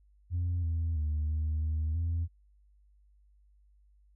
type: tone with pitch steps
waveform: sine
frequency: 87.5 / 82.2 / 76 / 77.5 / 78.1 / 83.6 Hz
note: F2 / E2 / D#2 / D#2 / D#2 / E2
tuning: +4 / -4 / -40 / -6 / +7 / +25 cents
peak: -26 dBFS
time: 0.3-2.28 s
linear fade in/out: 50 ms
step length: 330 ms
effects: tanh soft clip ceiling -26 dBFS + added 50 Hz sine -60 dBFS peak until 4.15 s